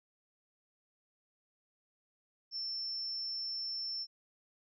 sine tone, 5370 Hz, E8, 31 cents sharp, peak -36 dBFS, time 2.51-4.07 s, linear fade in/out 50 ms, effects none

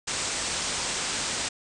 white low-pass noise, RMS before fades -30 dBFS, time 0.07-1.49 s, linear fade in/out 10 ms, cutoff 8800 Hz, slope 96 dB/octave, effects none

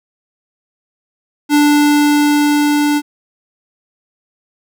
square tone with level ramp, 293.7 Hz, D4, in tune, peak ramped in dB -8 to -12 dBFS, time 1.49-3.02 s, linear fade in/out 50 ms, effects none

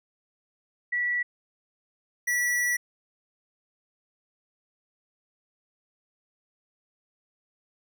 sine / square tone pair in turn, 1948 / 1948 Hz, B6 / B6, -24 / -24 cents, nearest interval unison, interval 0 cents, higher neither, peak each -24 dBFS, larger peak neither, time 0.92-1.23 / 2.27-2.77 s, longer second, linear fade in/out 10 ms, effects none

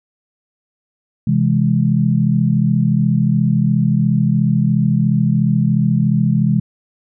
sine chord, C augmented, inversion none, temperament equal, 130.81 / 164.81 / 207.7 Hz, C3 / E3 / G#3, 0 / 0 / 0 cents, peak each -16 dBFS, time 1.27-6.6 s, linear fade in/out 5 ms, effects none

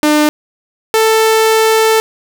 sawtooth tone pair in turn, 300.7 / 442.3 Hz, D4 / A4, +41 / +9 cents, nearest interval perfect fifth, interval 668 cents, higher second, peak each -4 dBFS, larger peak neither, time 0.03-0.29 / 0.94-2 s, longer second, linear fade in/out 0 ms, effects none

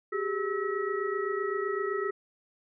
sine tone cluster, 383.7 / 411.5 / 1300 / 1917 Hz, G4 / G#4 / E6 / A#6, -37 / -16 / -24 / +48 cents, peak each -32 / -32 / -35 / -38 dBFS, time 0.12-2.11 s, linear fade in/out 10 ms, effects none

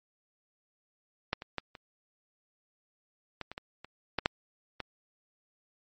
clicks, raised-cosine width 0.3 ms, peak -12 / -25 / -16 / -29 / -20 / -25 / -22 / -28 / -12 / -8 / -19 dBFS, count 11, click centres 1.331 / 1.421 / 1.583 / 1.752 / 3.413 / 3.516 / 3.579 / 3.846 / 4.187 / 4.259 / 4.803 s, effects MP3 32 kbps

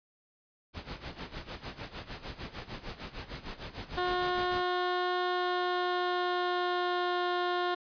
pink noise with tremolo, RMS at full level -39 dBFS, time 0.73-4.64 s, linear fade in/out 50 ms, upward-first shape sine, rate 6.6 Hz, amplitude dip 80%
15% pulse tone with pitch glide, 360.1 to 356 Hz, F#4 to F4, -47 to +33 cents, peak -22 dBFS, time 3.97-7.75 s, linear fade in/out 10 ms, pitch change -20 cents, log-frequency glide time 5.2-7.33 s
effects resampled to 11025 Hz

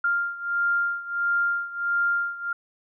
sine beating tone pair, 1396.9 / 1398.4 Hz, F6 / F6, 0 / +2 cents, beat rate 1.5 Hz, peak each -24 / -27 dBFS, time 0.04-2.53 s, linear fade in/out 5 ms, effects none

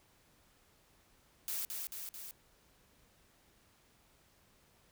blue noise with echo, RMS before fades -38 dBFS, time 1.48-1.65 s, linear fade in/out 0 ms, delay 220 ms, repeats 3, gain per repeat -3 dB, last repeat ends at 2.31 s, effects pink hiss -68 dBFS RMS until 4.91 s

